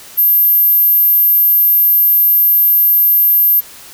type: tone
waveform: sine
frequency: 12960 Hz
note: G#9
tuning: 43 cents flat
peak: -7 dBFS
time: 0.17-3.61 s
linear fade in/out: 20 ms
effects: white hiss -36 dBFS RMS until 3.93 s